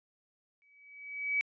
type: tone with exponential growth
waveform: sine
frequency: 2280 Hz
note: C#7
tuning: 48 cents sharp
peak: -25 dBFS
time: 0.62-1.41 s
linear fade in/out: 0 ms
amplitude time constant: 170 ms
effects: resampled to 16000 Hz